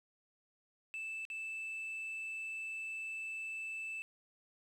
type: tone with dropouts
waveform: sine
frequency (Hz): 2637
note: E7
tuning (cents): 0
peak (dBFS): -37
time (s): 0.94-4.02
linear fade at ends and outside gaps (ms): 0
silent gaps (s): 1.252-1.301
effects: tanh soft clip ceiling -38 dBFS + 11-bit